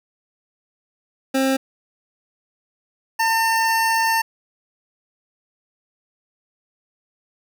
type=tone pair in turn; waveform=25% pulse; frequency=266.5 / 902.6 Hz; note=C4 / A5; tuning=+32 / +44 cents; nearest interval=octave + major sixth; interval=2112 cents; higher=second; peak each=-13 dBFS; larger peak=neither; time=1.34-1.57 / 3.19-4.22 s; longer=second; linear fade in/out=10 ms; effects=none